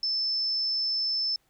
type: tone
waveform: sine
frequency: 5274 Hz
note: E8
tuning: in tune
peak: -25 dBFS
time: 0.03-1.36 s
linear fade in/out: 2 ms
effects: pink hiss -69 dBFS RMS until 1.49 s